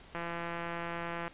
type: click train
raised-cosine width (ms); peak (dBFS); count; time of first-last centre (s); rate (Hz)
0.5; -23; 193; 0.15-1.279; 170
effects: pink hiss -55 dBFS RMS until 1.33 s + resampled to 8000 Hz